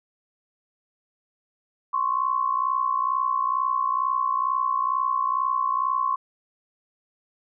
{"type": "tone pair together", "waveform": "sine", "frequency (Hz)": [1046.5, 1108.7], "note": ["C6", "C#6"], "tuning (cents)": [0, 0], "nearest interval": "minor second", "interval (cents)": 100, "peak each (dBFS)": -24, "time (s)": [1.93, 6.16], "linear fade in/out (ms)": 10, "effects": []}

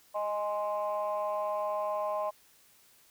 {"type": "chord", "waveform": "sine", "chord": "Ab major", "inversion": "second", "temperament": "equal", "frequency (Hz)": [622.3, 830.6, 1046.5], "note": ["Eb5", "Ab5", "C6"], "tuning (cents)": [0, 0, 0], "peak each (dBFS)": [-31, -36, -34], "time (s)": [0.14, 2.31], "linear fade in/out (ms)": 20, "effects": ["tanh soft clip ceiling -23 dBFS", "white hiss -62 dBFS RMS until 3.1 s"]}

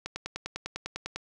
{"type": "click train", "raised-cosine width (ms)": 0.2, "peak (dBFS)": -17, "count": 12, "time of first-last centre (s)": [0.06, 1.16], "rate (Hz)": 10, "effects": []}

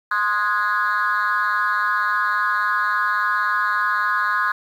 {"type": "chord", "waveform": "sine", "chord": "Ab dominant seventh", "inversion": "first", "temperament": "equal with one note detuned", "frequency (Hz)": [1046.5, 1244.5, 1459.6, 1661.2], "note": ["C6", "Eb6", "Gb6", "Ab6"], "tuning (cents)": [0, 0, -24, 0], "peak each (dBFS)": -22, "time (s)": [0.11, 4.52], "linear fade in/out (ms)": 5, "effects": ["tanh soft clip ceiling -12 dBFS", "8-bit"]}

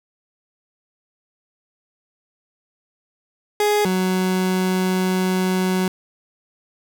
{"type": "tone pair in turn", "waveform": "30% pulse", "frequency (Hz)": [416.6, 185.57], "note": ["G#4", "F#3"], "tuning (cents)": [5, 5], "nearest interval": "octave + major second", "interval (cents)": 1400, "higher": "first", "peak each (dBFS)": [-13, -15], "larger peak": "first", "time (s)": [[3.6, 3.85], [3.85, 5.88]], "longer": "second", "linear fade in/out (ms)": 2, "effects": []}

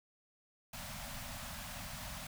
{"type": "band-stop noise", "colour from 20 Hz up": "pink", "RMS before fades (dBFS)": -45, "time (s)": [0.73, 2.27], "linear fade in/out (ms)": 5, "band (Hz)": [260, 560], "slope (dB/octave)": 96, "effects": []}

